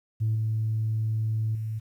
sine tone with level steps, 110 Hz, A2, in tune, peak -21 / -23 / -28 dBFS, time 0.2-1.8 s, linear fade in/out 20 ms, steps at 0.35 / 1.55 s, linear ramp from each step 2 ms, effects tanh soft clip ceiling -19 dBFS + 10-bit

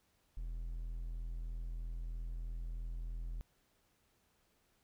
triangle tone, 41.56 Hz, E1, 15 cents sharp, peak -37 dBFS, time 0.37-3.41 s, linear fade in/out 0 ms, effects pink hiss -75 dBFS RMS until 4.83 s

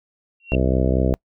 sine tone with exponential growth, 2740 Hz, F7, 34 cents flat, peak -21 dBFS, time 0.4-0.55 s, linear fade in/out 2 ms, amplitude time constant 32 ms
harmonic tone, 64.5 Hz, C2, 24 cents flat, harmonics 1 / 2 / 3 / 4 / 5 / 6 / 7 / 8 / 9 / 10, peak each -20 / -23 / -25 / -26 / -27 / -28 / -28 / -29 / -30 / -30 dBFS, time 0.52-1.14 s, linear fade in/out 0 ms
effects noise-tail reverb RT60 0.1 s tail -26 dB re dry

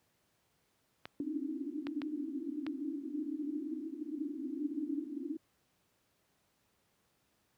clicks, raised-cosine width 0.3 ms, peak -26 dBFS, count 4, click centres 1.055 / 1.869 / 2.018 / 2.666 s
pink band-pass noise, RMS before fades -39 dBFS, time 1.2-5.37 s, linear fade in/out 2 ms, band 270 to 320 Hz, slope 96 dB/octave
effects pink hiss -75 dBFS RMS until 7.57 s + high-pass 80 Hz 12 dB/octave

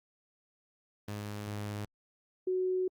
sawtooth / sine tone pair in turn, 103.83 / 370 Hz, G#2 / F#4, 0 / 0 cents, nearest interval octave + minor seventh, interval 2200 cents, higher second, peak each -32 / -28 dBFS, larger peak second, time 1.08-1.85 / 2.47-2.88 s, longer first, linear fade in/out 5 ms, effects Opus 24 kbps

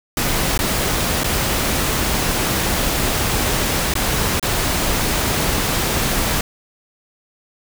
pink noise with dropouts, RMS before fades -19 dBFS, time 0.17-6.41 s, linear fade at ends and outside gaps 2 ms, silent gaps 0.577-0.59 / 1.235-1.242 / 3.939-3.953 / 4.397-4.427 s, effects none

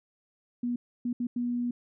sine tone bursts at uneven times, 242.3 Hz, B3, 33 cents flat, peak -27 dBFS, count 4, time 0.63-0.76 / 1.05-1.13 / 1.2-1.27 / 1.36-1.71 s, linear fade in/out 5 ms, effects none

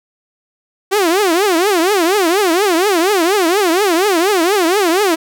sawtooth tone with vibrato, 370 Hz, F#4, in tune, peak -7 dBFS, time 0.91-5.16 s, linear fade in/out 20 ms, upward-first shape triangle, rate 4.2 Hz, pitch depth 280 cents each way, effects none

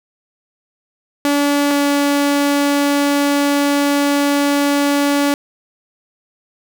sawtooth tone pair in turn, 286.8 / 285.4 Hz, D4 / D4, -41 / -49 cents, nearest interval unison, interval 8 cents, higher first, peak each -9 dBFS, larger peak neither, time 1.25-1.71 / 1.71-5.34 s, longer second, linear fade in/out 0 ms, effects none

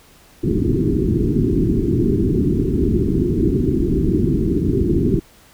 white low-pass noise, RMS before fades -17 dBFS, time 0.43-5.2 s, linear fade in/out 10 ms, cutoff 400 Hz, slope 96 dB/octave, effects pink hiss -49 dBFS RMS until 5.53 s

